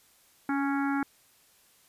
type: harmonic tone with a mistuned harmonic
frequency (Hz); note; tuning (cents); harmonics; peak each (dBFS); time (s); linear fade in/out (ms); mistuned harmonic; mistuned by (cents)
277.2; C#4; 0; 1 / 3 / 4 / 5 / 6 / 7 / 8; -27 / -34 / -41 / -35 / -39 / -47 / -45; 0.49-1.03; 2; 1; +18
effects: white hiss -62 dBFS RMS until 1.88 s + resampled to 32000 Hz